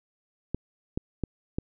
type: clicks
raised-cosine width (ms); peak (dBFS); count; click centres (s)
3; -15; 4; 0.546 / 0.975 / 1.237 / 1.585
effects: none